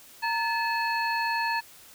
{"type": "harmonic tone with a mistuned harmonic", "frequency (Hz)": 865, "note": "A5", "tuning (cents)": -30, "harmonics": [1, 2, 3, 5], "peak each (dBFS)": [-27, -30, -34, -36], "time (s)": [0.22, 1.61], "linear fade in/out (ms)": 20, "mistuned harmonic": 1, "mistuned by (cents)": 110, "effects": ["white hiss -51 dBFS RMS until 1.94 s"]}